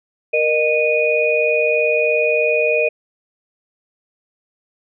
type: tone cluster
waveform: sine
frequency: 468.9 / 612 / 2471 Hz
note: A#4 / D#5 / D#7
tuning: +10 / -29 / -13 cents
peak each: -18 dBFS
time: 0.33-2.89 s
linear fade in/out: 10 ms
effects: none